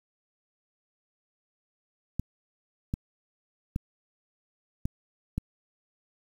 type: clicks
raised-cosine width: 5 ms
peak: -16 dBFS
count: 5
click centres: 2.196 / 2.939 / 3.761 / 4.855 / 5.38 s
effects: 8-bit